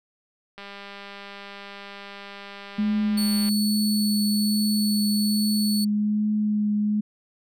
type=click train; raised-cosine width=0.3 ms; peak=-24 dBFS; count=583; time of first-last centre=0.58-3.49 s; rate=200 Hz
type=tone with vibrato; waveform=sine; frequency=210.4 Hz; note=G#3; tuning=23 cents sharp; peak=-20 dBFS; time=2.78-7.01 s; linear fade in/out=10 ms; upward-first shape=triangle; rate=1.2 Hz; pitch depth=16 cents each way
type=tone; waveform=sawtooth; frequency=4435 Hz; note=C#8; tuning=in tune; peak=-24 dBFS; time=3.17-5.85 s; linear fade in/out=10 ms
effects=none